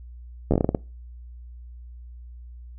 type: slowing click train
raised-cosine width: 2 ms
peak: -7 dBFS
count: 9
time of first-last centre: 0.51-0.748 s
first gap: 12 ms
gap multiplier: 1.25
effects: noise-tail reverb RT60 0.3 s tail -23 dB re dry + added 60 Hz sine -39 dBFS peak until 2.78 s